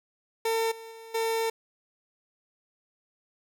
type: tone with level steps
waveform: 30% pulse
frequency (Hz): 451.9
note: A4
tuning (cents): +46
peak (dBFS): -22 / -39 / -41 / -23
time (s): 0.45-1.5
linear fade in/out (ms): 5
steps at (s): 0.71 / 0.91 / 1.14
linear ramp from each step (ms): 10
effects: none